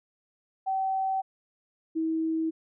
sine tone pair in turn, 767 / 321.9 Hz, G5 / E4, -38 / -41 cents, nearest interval octave + minor third, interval 1503 cents, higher first, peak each -25 dBFS, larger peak neither, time 0.66-1.22 / 1.95-2.51 s, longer neither, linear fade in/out 20 ms, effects none

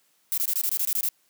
violet noise bursts, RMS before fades -25 dBFS, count 10, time 0.32-1.088 s, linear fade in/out 0 ms, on 57 ms, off 22 ms, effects white hiss -66 dBFS RMS until 1.29 s + high-pass 150 Hz 12 dB/octave

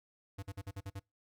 square tone bursts, 98 Hz, G2, in tune, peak -40 dBFS, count 7, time 0.38-0.997 s, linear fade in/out 10 ms, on 47 ms, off 48 ms, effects noise-tail reverb RT60 0.2 s tail -24 dB re dry + MP3 96 kbps

